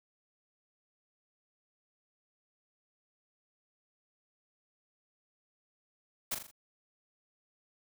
white noise with echo, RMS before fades -33 dBFS, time 6.31-6.35 s, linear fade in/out 10 ms, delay 41 ms, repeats 4, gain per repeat -6 dB, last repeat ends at 6.514 s, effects none

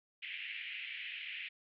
pink band-pass noise, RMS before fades -44 dBFS, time 0.22-1.49 s, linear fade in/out 10 ms, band 2000 to 3000 Hz, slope 48 dB/octave, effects none

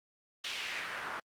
pink noise with band-pass filter sweep, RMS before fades -39 dBFS, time 0.44-1.2 s, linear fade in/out 5 ms, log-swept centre 3300 to 1200 Hz, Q 2, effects Opus 48 kbps

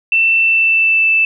sine tone with pitch glide, 2676 to 2642 Hz, E7 to E7, +25 to +3 cents, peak -9 dBFS, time 0.12-1.25 s, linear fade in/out 2 ms, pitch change -22 cents, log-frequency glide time 0.41-1.1 s, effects none

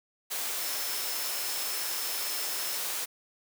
sine tone in noise, 5274 Hz, E8, in tune, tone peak -39 dBFS, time 0.6-2.79 s, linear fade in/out 20 ms, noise white, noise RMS -33 dBFS, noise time 0.3-3.06 s, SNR -9 dB, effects high-pass 400 Hz 12 dB/octave

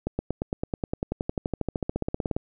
accelerating click train, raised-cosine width 2 ms, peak -13 dBFS, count 29, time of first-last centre 0.07-2.365 s, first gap 120 ms, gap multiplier 0.97, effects none

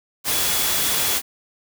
sine tone in noise, 3390 Hz, G#7, 35 cents sharp, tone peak -30 dBFS, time 0.28-1.18 s, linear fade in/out 50 ms, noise white, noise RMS -21 dBFS, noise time 0.24-1.22 s, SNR -12 dB, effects none

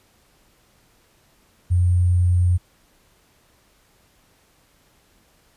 sine tone with sample-and-hold, 89 Hz, F2, 33 cents sharp, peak -14 dBFS, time 1.7-2.58 s, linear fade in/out 20 ms, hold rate 8820 Hz, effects pink hiss -59 dBFS RMS until 5.56 s + resampled to 32000 Hz

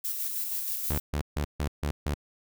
violet noise with tremolo, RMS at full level -31 dBFS, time 0.04-1 s, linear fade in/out 10 ms, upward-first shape square, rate 6.3 Hz, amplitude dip 30%
sawtooth tone bursts, 73.42 Hz, D2, in tune, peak -23 dBFS, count 6, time 0.9-2.142 s, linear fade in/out 0 ms, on 82 ms, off 150 ms
effects none

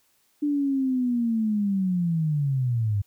sine linear sweep, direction down, 296.3 to 98 Hz, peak -21 dBFS, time 0.42-3.02 s, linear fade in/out 10 ms, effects white hiss -66 dBFS RMS until 3.06 s

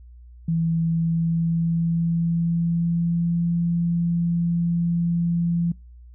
sine tone with pitch glide, 164.81 to 170.43 Hz, E3 to F3, 0 to -42 cents, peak -19 dBFS, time 0.48-5.72 s, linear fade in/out 5 ms, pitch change +58 cents, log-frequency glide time 0.82-3.48 s, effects noise-tail reverb RT60 0.3 s tail -26 dB re dry + added 60 Hz sine -42 dBFS peak until 6.14 s

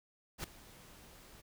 pink noise with ADSR envelope, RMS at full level -38 dBFS, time 0.38-1.42 s, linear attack 59 ms, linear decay 4 ms, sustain -19 dB, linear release 21 ms, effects none

